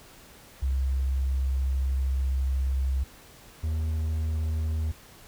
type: tone pair in turn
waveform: sine / triangle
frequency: 66.3 / 78.84 Hz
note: C2 / D#2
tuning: +23 / +23 cents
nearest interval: minor third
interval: 300 cents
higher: second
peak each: -23 dBFS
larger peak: neither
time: 0.62-3.04 / 3.63-4.92 s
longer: first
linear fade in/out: 10 ms
effects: pink hiss -51 dBFS RMS until 5.27 s